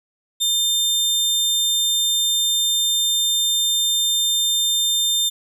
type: tone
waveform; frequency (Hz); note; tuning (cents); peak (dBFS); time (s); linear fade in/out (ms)
sawtooth; 3600; A7; +39; -14; 0.4-5.3; 20
effects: none